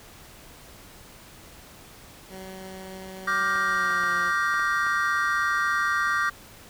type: tone with pitch glide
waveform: 15% pulse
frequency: 189 to 178.39 Hz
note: F#3 to F3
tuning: +37 to +37 cents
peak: -32 dBFS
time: 2.29-4.33 s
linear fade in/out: 50 ms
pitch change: -100 cents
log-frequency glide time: 3.62-4.12 s
type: chord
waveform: triangle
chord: G minor seventh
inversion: second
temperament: just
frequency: 1176 / 1411.2 / 1568 / 1881.6 Hz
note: D6 / F6 / G6 / Bb6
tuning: +2 / +18 / 0 / +16 cents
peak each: -24 / -27 / -26 / -27 dBFS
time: 3.27-6.3 s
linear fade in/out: 10 ms
type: clicks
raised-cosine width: 0.5 ms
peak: -25 dBFS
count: 6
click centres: 3.559 / 3.906 / 4.036 / 4.541 / 4.595 / 4.866 s
effects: pink hiss -48 dBFS RMS until 6.69 s